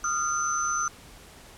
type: tone cluster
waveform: sine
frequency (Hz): 1234 / 1383 / 6090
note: D#6 / F6 / F#8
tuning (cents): -15 / -17 / +49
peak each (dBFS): -29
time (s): 0.04-0.88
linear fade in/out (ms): 2
effects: pink hiss -49 dBFS RMS until 1.57 s + low-pass 12000 Hz 12 dB/octave